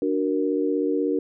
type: chord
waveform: sine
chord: D augmented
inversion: none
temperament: equal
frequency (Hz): 293.7 / 370 / 466.2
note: D4 / F#4 / A#4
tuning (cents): 0 / 0 / 0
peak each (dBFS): -24 / -26 / -25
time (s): 0.02-1.19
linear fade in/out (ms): 2
effects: none